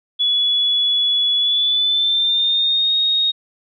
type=tone with pitch glide; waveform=sine; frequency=3404 to 3734 Hz; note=G#7 to A#7; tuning=+42 to +2 cents; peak=-14 dBFS; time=0.19-3.32 s; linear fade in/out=20 ms; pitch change=+160 cents; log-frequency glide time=1.37-2.95 s; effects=none